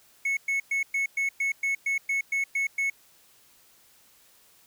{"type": "tone bursts", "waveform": "triangle", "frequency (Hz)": 2200, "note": "C#7", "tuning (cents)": -14, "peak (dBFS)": -22, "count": 12, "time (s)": [0.25, 2.9], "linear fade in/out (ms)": 5, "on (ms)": 120, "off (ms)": 110, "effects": ["white hiss -59 dBFS RMS until 4.66 s"]}